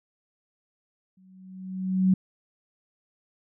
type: tone with exponential growth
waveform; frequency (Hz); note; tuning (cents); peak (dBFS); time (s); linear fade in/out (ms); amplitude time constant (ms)
sine; 187.4; F#3; +22; -15; 1.17-2.14; 5; 210
effects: none